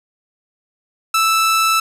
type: tone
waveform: sawtooth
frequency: 1318.5 Hz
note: E6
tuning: in tune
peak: -9 dBFS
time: 1.14-1.8 s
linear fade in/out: 5 ms
effects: resampled to 32000 Hz + 7-bit